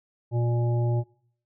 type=harmonic tone; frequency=119.1 Hz; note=A#2; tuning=38 cents sharp; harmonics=1 / 3 / 5 / 7; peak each=-22 / -32 / -36 / -39 dBFS; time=0.31-1.04 s; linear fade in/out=50 ms; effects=noise-tail reverb RT60 0.6 s tail -22 dB re dry